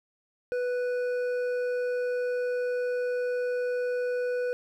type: tone with hard clipping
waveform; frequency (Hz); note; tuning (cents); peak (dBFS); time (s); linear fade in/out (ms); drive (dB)
sine; 493.9; B4; 0; -28; 0.52-4.53; 0; 7
effects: none